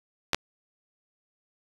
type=clicks; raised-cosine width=0.2 ms; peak=-6 dBFS; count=2; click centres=0.333 / 0.346 s; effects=resampled to 24000 Hz